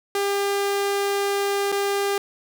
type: tone with dropouts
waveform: sawtooth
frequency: 400.3 Hz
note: G4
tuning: 36 cents sharp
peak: -17 dBFS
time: 0.15-2.18 s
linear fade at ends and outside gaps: 2 ms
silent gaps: 1.719-1.724 s
effects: none